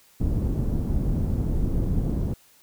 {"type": "low-pass noise", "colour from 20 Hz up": "pink", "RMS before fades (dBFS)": -24, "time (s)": [0.2, 2.34], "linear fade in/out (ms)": 10, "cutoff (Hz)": 240, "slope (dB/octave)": 12, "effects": ["white hiss -57 dBFS RMS until 2.62 s"]}